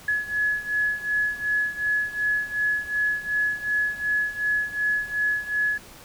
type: beating tone pair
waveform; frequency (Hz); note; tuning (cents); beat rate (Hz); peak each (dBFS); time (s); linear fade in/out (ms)
sine; 1695 / 1697.7; G#6 / G#6; +35 / +38; 2.7; -24 / -27; 0.08-5.78; 5
effects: pink hiss -46 dBFS RMS until 6.04 s